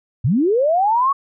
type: linear sweep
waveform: sine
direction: up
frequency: 98 to 1135 Hz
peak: -13 dBFS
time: 0.24-1.13 s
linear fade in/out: 10 ms
effects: none